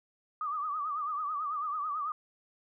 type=tone with vibrato; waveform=sine; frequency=1201 Hz; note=D6; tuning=38 cents sharp; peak=-31 dBFS; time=0.41-2.12 s; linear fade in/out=2 ms; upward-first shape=triangle; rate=9.1 Hz; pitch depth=120 cents each way; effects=none